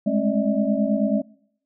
sine tone cluster, 205.4 / 214.6 / 272 / 588 / 638 Hz, G#3 / A3 / C#4 / D5 / D#5, -19 / -43 / -33 / +2 / +43 cents, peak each -24 / -22 / -25 / -27 / -28 dBFS, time 0.06-1.22 s, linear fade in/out 10 ms, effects noise-tail reverb RT60 0.7 s tail -24 dB re dry

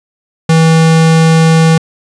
square tone, 162 Hz, E3, 30 cents flat, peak -5 dBFS, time 0.49-1.78 s, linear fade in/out 5 ms, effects resampled to 22050 Hz

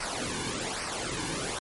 pink noise with flanger, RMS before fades -33 dBFS, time 0-1.59 s, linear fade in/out 5 ms, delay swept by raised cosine 0.28 to 1.58 ms, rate 1.2 Hz, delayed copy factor -0.7, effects MP3 48 kbps

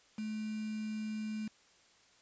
sine tone with quantisation, 215.6 Hz, A3, 35 cents flat, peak -36 dBFS, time 0.18-1.48 s, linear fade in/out 5 ms, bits 8, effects white hiss -65 dBFS RMS until 2.21 s + resampled to 16000 Hz

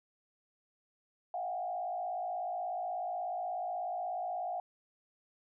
sine tone with frequency modulation, 722 Hz, F#5, 43 cents flat, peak -34 dBFS, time 1.34-4.6 s, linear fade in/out 2 ms, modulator 56.5 Hz, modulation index 1, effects none

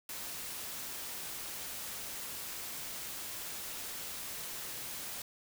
white noise, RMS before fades -42 dBFS, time 0.09-5.22 s, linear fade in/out 2 ms, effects none

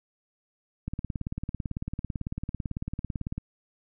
click train, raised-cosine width 5 ms, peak -19 dBFS, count 46, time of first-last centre 0.88-3.38 s, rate 18 Hz, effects none

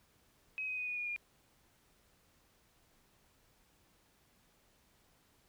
sine tone with pitch steps, 2539 / 2514 / 2490 / 2465 / 2441 / 2417 Hz, D#7 / D#7 / D#7 / D#7 / D#7 / D7, +34 / +17 / +1 / -17 / -34 / +49 cents, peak -36 dBFS, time 0.58-1.162 s, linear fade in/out 0 ms, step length 97 ms, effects pink hiss -70 dBFS RMS until 5.48 s

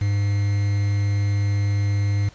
triangle tone with quantisation, 101.3 Hz, G#2, 43 cents flat, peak -16 dBFS, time 0.01-2.29 s, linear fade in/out 5 ms, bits 6, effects pink hiss -50 dBFS RMS until 2.34 s + resampled to 16000 Hz

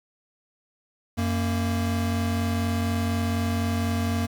square tone pair together, 91.83 / 231.4 Hz, F#2 / A#3, -13 / -13 cents, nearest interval octave + major third, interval 1600 cents, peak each -26 / -27 dBFS, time 1.17-4.27 s, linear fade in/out 20 ms, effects 8-bit

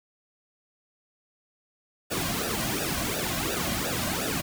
pink noise with flanger, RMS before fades -29 dBFS, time 2.1-4.42 s, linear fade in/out 20 ms, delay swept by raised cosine 0.93 to 2.33 ms, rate 2.8 Hz, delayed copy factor -1, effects none

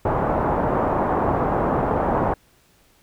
white low-pass noise, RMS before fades -21 dBFS, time 0.05-2.34 s, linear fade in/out 5 ms, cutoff 1000 Hz, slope 24 dB/octave, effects pink hiss -58 dBFS RMS until 3.02 s

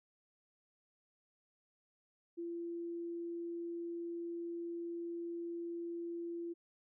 sine tone, 340.6 Hz, F4, 43 cents flat, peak -39 dBFS, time 2.37-6.54 s, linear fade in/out 20 ms, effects none

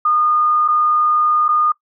sine tone with dropouts, 1222 Hz, D#6, 32 cents flat, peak -12 dBFS, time 0.05-1.72 s, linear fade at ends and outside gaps 5 ms, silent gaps 0.679-0.684 / 1.482-1.488 s, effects noise-tail reverb RT60 0.1 s tail -21 dB re dry

